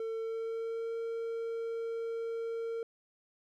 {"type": "tone with pitch glide", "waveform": "triangle", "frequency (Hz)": [450, 458.1], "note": ["A4", "A#4"], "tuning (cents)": [39, -30], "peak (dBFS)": -32, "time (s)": [0, 2.83], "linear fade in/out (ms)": 2, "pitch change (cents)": 31, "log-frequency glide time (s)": [0.2, 0.95], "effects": []}